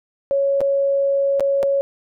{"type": "tone with dropouts", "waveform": "sine", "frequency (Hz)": 554.4, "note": "C#5", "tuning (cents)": 0, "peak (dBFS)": -15, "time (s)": [0.31, 1.81], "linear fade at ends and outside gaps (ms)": 0, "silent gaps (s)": [[0.606, 0.614], [1.397, 1.406], [1.629, 1.633]], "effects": []}